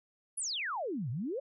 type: exponential two-way sweep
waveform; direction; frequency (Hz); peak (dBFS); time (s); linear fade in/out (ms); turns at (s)
sine; down then up; 11030 to 110 to 588; -33; 0.37-1.4; 10; 1.1
effects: none